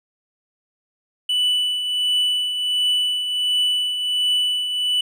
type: tone with tremolo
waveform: triangle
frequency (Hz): 2974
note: F#7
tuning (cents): +8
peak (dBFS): -14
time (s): 1.29-5.01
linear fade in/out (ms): 5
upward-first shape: triangle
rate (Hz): 1.4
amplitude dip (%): 55
effects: none